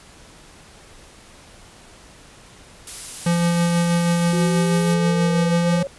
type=noise; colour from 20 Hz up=blue; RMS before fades=-31 dBFS; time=2.87-4.94 s; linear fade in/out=2 ms
type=tone with tremolo; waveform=square; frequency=171.6 Hz; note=F3; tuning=30 cents flat; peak=-16 dBFS; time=3.26-5.83 s; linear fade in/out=5 ms; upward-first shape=sine; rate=6.2 Hz; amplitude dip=25%
type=exponential sweep; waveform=sine; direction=up; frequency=357.5 to 555 Hz; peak=-25 dBFS; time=4.33-5.87 s; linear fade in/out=0 ms
effects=pink hiss -46 dBFS RMS until 5.98 s + resampled to 24000 Hz